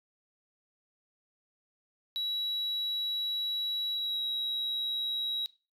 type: tone with pitch glide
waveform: sine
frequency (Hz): 3900 to 3860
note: B7 to B7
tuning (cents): -23 to -40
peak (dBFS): -28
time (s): 2.16-5.46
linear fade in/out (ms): 0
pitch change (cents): -17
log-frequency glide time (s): 3.92-4.21
effects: noise-tail reverb RT60 0.3 s tail -18 dB re dry + tanh soft clip ceiling -28 dBFS